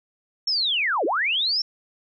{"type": "linear two-way sweep", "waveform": "sine", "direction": "down then up", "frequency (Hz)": [5500, 291.5, 5500], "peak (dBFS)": -20, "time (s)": [0.47, 1.62], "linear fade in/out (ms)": 5, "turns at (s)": 1.05, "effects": []}